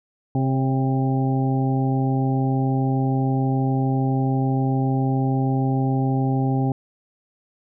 harmonic tone with a mistuned harmonic, 132.4 Hz, C3, 21 cents sharp, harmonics 1 / 2 / 3 / 4 / 5 / 6, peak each -20 / -23 / -31 / -36 / -37 / -29 dBFS, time 0.35-6.72 s, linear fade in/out 2 ms, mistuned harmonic 4, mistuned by +39 cents, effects none

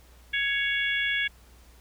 harmonic tone with a mistuned harmonic, 556 Hz, C#5, 5 cents sharp, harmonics 3 / 4 / 5 / 6, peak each -28 / -28 / -34 / -32 dBFS, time 0.33-1.28 s, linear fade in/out 10 ms, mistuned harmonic 6, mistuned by +16 cents, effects added 60 Hz sine -52 dBFS peak until 1.8 s + pink hiss -58 dBFS RMS until 1.8 s

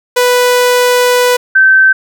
sawtooth / sine tone pair in turn, 493.9 / 1546 Hz, B4 / G6, 0 / -24 cents, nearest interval octave + minor sixth, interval 1976 cents, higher second, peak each -3 dBFS, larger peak neither, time 0.16-1.37 / 1.55-1.93 s, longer first, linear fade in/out 10 ms, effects none

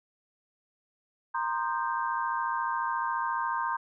sine chord, C minor seventh, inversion third, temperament equal with one note detuned, 932.3 / 1046.5 / 1216.1 / 1568 Hz, Bb5 / C6 / Eb6 / G6, 0 / 0 / -40 / 0 cents, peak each -31 / -32 / -37 / -35 dBFS, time 1.34-3.77 s, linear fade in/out 10 ms, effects none

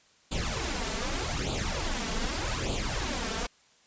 pink noise with flanger, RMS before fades -31 dBFS, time 0.31-3.47 s, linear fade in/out 10 ms, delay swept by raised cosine 0.26 to 4.56 ms, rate 0.83 Hz, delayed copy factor +0.75, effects white hiss -62 dBFS RMS until 3.86 s + resampled to 16000 Hz

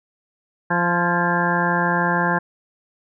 harmonic tone with a mistuned harmonic, 173.8 Hz, F3, 8 cents flat, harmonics 1 / 2 / 3 / 4 / 5 / 6 / 8 / 9 / 10, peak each -23 / -28 / -28 / -28 / -24 / -25 / -29 / -23 / -29 dBFS, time 0.7-2.39 s, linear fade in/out 10 ms, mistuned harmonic 9, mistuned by +45 cents, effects none

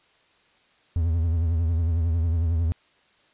triangle tone with vibrato, 82.8 Hz, E2, 8 cents sharp, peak -18 dBFS, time 0.96-2.72 s, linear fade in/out 0 ms, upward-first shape triangle, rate 11 Hz, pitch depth 100 cents each way, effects white hiss -61 dBFS RMS until 3.33 s + resampled to 8000 Hz

